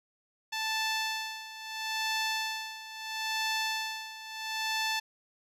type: tone with tremolo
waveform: 10% pulse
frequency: 880 Hz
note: A5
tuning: in tune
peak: -20 dBFS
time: 0.52-5 s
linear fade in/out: 10 ms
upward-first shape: sine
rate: 0.75 Hz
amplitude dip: 80%
effects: low-pass 10000 Hz 12 dB/octave